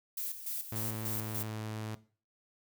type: noise with tremolo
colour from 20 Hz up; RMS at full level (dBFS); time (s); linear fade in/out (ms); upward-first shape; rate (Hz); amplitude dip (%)
violet; -37; 0.17-1.43; 5; square; 3.4; 65
type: tone with pitch glide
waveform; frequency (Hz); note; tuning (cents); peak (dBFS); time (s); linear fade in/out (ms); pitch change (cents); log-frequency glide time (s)
sawtooth; 110 to 108.8; A2 to A2; 0 to -19; -33; 0.72-1.95; 0; -19; 0.92-1.3
effects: noise-tail reverb RT60 0.4 s tail -17 dB re dry